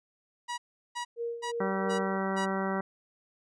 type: tone bursts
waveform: sawtooth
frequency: 964 Hz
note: B5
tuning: 42 cents flat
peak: -29 dBFS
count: 5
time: 0.48-2.46 s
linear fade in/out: 20 ms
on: 100 ms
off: 370 ms
type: tone with tremolo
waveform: sine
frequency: 468.5 Hz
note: A#4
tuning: 9 cents sharp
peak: -30 dBFS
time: 1.16-2.19 s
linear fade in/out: 50 ms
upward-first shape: sine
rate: 2.9 Hz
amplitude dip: 70%
type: harmonic tone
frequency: 192.7 Hz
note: G3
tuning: 29 cents flat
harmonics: 1 / 2 / 3 / 4 / 5 / 6 / 7 / 8 / 10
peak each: -32 / -35 / -37 / -38 / -39 / -40 / -40 / -41 / -42 dBFS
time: 1.6-2.81 s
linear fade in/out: 5 ms
effects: resampled to 22050 Hz